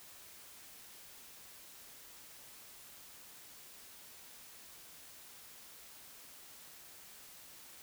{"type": "silence", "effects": ["white hiss -55 dBFS RMS until 7.82 s"]}